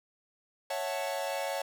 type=chord; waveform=45% pulse; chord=F# minor seventh; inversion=second; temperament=equal; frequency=554.4 / 659.3 / 740 / 880 Hz; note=C#5 / E5 / F#5 / A5; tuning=0 / 0 / 0 / 0 cents; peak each=-35 / -38 / -39 / -39 dBFS; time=0.7-1.62 s; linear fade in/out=5 ms; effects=none